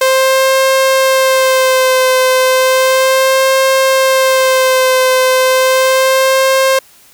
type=tone with vibrato; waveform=sawtooth; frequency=523.3 Hz; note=C5; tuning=in tune; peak=-4 dBFS; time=0.01-6.79 s; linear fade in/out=5 ms; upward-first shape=sine; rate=0.34 Hz; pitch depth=26 cents each way; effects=white hiss -44 dBFS RMS until 7.13 s